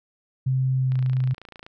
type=tone with pitch glide; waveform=sine; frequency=130.81 to 128.93 Hz; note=C3 to C3; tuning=0 to -25 cents; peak=-19 dBFS; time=0.46-1.34 s; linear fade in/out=10 ms; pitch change=-25 cents; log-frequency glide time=0.77-0.98 s
type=click train; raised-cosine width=0.3 ms; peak=-26 dBFS; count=22; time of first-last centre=0.92-1.665 s; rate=28.2 Hz
effects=none